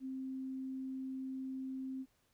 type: tone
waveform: sine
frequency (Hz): 263.2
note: C4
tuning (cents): +10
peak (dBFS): -39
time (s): 0-2.06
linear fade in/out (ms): 50
effects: pink hiss -75 dBFS RMS until 2.33 s